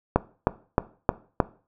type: click train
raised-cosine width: 1 ms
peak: -3 dBFS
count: 5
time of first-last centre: 0.16-1.402 s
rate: 3.22 Hz
effects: noise-tail reverb RT60 0.4 s tail -18 dB re dry